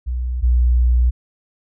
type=tone pair in turn; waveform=sine; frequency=61.74 / 60.85 Hz; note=B1 / B1; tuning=0 / -25 cents; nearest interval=unison; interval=25 cents; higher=first; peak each=-19 / -11 dBFS; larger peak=second; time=0.06-0.42 / 0.42-1.11 s; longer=second; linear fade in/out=20 ms; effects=none